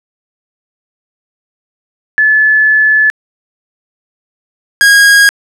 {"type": "tone pair in turn", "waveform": ["sine", "45% pulse"], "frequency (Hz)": [1728, 1637.2], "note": ["A6", "G#6"], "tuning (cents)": [-32, -25], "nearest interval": "minor second", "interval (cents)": 93, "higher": "first", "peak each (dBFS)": [-5, -3], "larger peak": "second", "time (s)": [[2.18, 3.1], [4.81, 5.29]], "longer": "first", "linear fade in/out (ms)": 0, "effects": ["low-pass 12000 Hz 12 dB/octave"]}